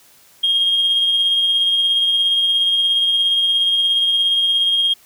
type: tone with tremolo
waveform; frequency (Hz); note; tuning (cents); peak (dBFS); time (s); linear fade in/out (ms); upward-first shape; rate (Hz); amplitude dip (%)
sine; 3241; G#7; -43; -11; 0.43-4.94; 10; sine; 17; 30
effects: tanh soft clip ceiling -9 dBFS + white hiss -50 dBFS RMS until 5.05 s